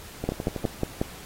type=two click trains; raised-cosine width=2 ms; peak=-16 / -10 dBFS; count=6 / 5; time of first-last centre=0.24-0.643 / 0.29-1.015 s; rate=12.4 / 5.52 Hz; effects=pink hiss -44 dBFS RMS until 1.25 s + AAC 48 kbps